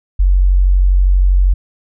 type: tone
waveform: sine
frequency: 46.25 Hz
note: F#1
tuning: in tune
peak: -7 dBFS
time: 0.19-1.54 s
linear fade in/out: 10 ms
effects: none